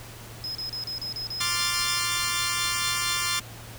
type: tone bursts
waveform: triangle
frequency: 5110 Hz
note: D#8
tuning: 45 cents sharp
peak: -29 dBFS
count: 11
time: 0.44-1.99 s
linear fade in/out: 0 ms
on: 110 ms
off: 34 ms
type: chord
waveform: 10% pulse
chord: D minor seventh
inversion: third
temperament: equal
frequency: 1046.5 / 1174.7 / 1396.9 / 1760 Hz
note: C6 / D6 / F6 / A6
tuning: 0 / 0 / 0 / 0 cents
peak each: -22 dBFS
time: 1.4-3.4 s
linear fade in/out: 10 ms
effects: added 114 Hz sine -44 dBFS peak until 3.78 s + pink hiss -44 dBFS RMS until 3.78 s